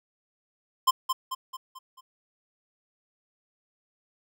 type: tone with echo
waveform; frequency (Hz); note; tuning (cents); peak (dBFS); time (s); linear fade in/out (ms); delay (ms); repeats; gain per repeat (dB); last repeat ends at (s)
square; 1045; C6; -2; -18; 0.87-0.91; 10; 220; 5; -6; 2.01
effects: none